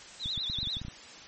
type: tone with vibrato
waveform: sine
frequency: 3729 Hz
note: A#7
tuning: in tune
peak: -31 dBFS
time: 0.19-0.81 s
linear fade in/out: 50 ms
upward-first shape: triangle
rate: 10 Hz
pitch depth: 180 cents each way
type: clicks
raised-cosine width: 5 ms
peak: -27 dBFS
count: 10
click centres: 0.259 / 0.377 / 0.499 / 0.587 / 0.63 / 0.673 / 0.769 / 0.816 / 0.85 / 0.883 s
effects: white hiss -48 dBFS RMS until 1.27 s + MP3 32 kbps